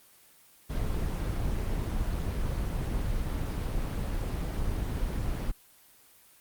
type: noise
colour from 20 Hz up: brown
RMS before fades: -30 dBFS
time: 0.69-5.52 s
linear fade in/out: 20 ms
effects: white hiss -58 dBFS RMS until 6.4 s + Opus 24 kbps